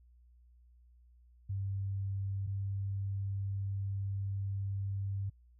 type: tone pair in turn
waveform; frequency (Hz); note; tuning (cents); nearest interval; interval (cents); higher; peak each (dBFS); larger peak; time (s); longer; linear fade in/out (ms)
sine; 98 / 98.5; G2 / G2; 0 / +9; unison; 9; second; -33 / -33; neither; 1.49-2.47 / 2.47-5.3; second; 10
effects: added 60 Hz sine -59 dBFS peak until 5.59 s